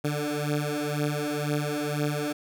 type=beating tone pair; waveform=15% pulse; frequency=146.83 / 148.83 Hz; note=D3 / D3; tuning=0 / +23 cents; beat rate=2 Hz; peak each=-23 dBFS; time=0.04-2.33 s; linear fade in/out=10 ms; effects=none